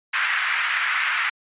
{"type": "band-pass noise", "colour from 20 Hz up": "white", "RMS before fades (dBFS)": -23, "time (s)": [0.13, 1.3], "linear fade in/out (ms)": 10, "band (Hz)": [1300, 2300], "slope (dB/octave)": 24, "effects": ["resampled to 8000 Hz"]}